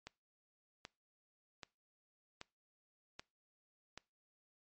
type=click train; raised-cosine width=0.2 ms; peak=-29 dBFS; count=6; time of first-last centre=0.07-3.976 s; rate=1.28 Hz; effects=noise-tail reverb RT60 0.3 s tail -24 dB re dry + MP3 32 kbps